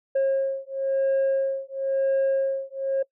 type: beating tone pair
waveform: sine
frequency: 540 / 540.98 Hz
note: C#5 / C#5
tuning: -45 / -42 cents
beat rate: 0.98 Hz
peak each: -22 dBFS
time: 0.15-3.03 s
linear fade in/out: 10 ms
effects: noise-tail reverb RT60 0.1 s tail -24 dB re dry + tanh soft clip ceiling -18 dBFS